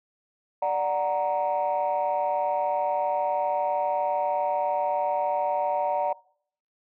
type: chord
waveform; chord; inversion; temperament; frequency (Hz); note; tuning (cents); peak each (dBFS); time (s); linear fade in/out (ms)
sine; D augmented; none; equal; 587.3 / 740 / 932.3; D5 / F#5 / A#5; 0 / 0 / 0; -26; 0.62-6.13; 5
effects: noise-tail reverb RT60 0.6 s tail -23 dB re dry + tanh soft clip ceiling -17 dBFS